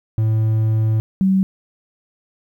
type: tone pair in turn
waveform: triangle / sine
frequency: 110 / 190.98 Hz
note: A2 / G3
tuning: 0 / -45 cents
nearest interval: minor seventh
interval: 955 cents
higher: second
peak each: -12 dBFS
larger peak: neither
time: 0.18-1 / 1.21-1.43 s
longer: first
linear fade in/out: 0 ms
effects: 9-bit